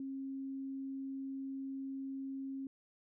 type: tone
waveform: sine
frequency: 270 Hz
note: C#4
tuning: 45 cents flat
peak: -39 dBFS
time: 0-2.67 s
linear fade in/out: 2 ms
effects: none